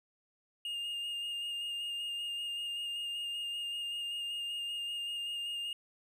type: tone with vibrato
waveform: triangle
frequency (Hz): 2828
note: F7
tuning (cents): +21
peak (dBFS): -34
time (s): 0.65-5.73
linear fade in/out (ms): 2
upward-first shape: square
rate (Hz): 5.2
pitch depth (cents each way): 12
effects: none